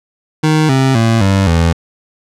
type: tone with pitch steps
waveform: 25% pulse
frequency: 155.56 / 133.1 / 113.88 / 97.43 / 83.36 Hz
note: D#3 / C3 / A#2 / G2 / E2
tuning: 0 / +30 / -40 / -10 / +20 cents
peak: -5 dBFS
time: 0.43-1.73 s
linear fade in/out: 10 ms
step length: 260 ms
effects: low-pass 8000 Hz 12 dB/octave